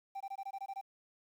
triangle tone bursts, 784 Hz, G5, in tune, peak -36 dBFS, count 9, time 0.15-0.813 s, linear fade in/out 10 ms, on 55 ms, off 21 ms, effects tanh soft clip ceiling -32 dBFS + 11-bit

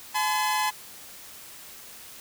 sawtooth tone pair together, 853 / 1018.6 Hz, G#5 / C6, +46 / -47 cents, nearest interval minor third, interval 307 cents, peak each -22 / -23 dBFS, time 0.14-0.71 s, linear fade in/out 20 ms, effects white hiss -45 dBFS RMS until 2.2 s

